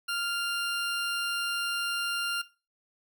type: tone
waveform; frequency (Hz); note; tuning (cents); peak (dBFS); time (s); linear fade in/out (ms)
20% pulse; 1396; F6; -1; -24; 0.08-2.42; 10
effects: noise-tail reverb RT60 0.3 s tail -17 dB re dry